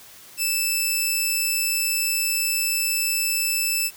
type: tone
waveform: 10% pulse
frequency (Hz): 2637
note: E7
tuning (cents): 0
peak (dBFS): -12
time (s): 0.37-3.91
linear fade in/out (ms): 50
effects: white hiss -46 dBFS RMS until 3.96 s